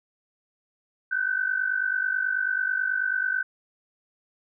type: tone pair together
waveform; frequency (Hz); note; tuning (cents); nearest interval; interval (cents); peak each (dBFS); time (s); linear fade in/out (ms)
sine; 1496 / 1545.2; F#6 / G6; +19 / -25; minor second; 56; -26; 1.11-3.43; 10
effects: none